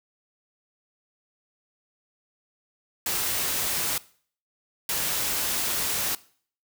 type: noise bursts at uneven times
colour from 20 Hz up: white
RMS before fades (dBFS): -27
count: 2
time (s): 3.06-3.98 / 4.89-6.15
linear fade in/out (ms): 2
effects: noise-tail reverb RT60 0.5 s tail -20 dB re dry